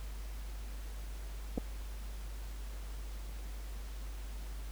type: clicks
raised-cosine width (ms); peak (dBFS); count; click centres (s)
2; -22; 2; 1.577 / 1.581
effects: added 50 Hz sine -40 dBFS peak until 4.71 s + pink hiss -54 dBFS RMS until 4.71 s